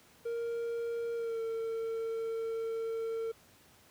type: tone with pitch glide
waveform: triangle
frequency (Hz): 466.2 to 452.7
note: A#4 to A4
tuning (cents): 0 to +49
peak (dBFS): -31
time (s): 0.25-3.32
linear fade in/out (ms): 10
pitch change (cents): -51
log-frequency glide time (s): 1.15-1.4
effects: pink hiss -61 dBFS RMS until 3.9 s + high-pass 80 Hz 12 dB/octave